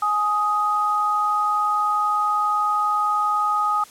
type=tone pair together; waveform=sine; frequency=837.7 / 1250 Hz; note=G#5 / D#6; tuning=+15 / +8 cents; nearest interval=perfect fifth; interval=693 cents; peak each=-24 / -19 dBFS; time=0.02-3.84 s; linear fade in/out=5 ms; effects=white hiss -46 dBFS RMS until 3.9 s + low-pass 11000 Hz 12 dB/octave